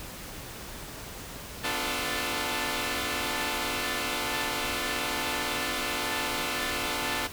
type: chord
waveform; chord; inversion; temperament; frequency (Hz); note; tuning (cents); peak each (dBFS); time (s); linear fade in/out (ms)
5% pulse; B half-diminished seventh; none; equal with one note detuned; 252 / 293.7 / 349.2 / 440; B3 / D4 / F4 / A4; +35 / 0 / 0 / 0; -23; 1.63-7.28; 20
effects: pink hiss -41 dBFS RMS until 7.32 s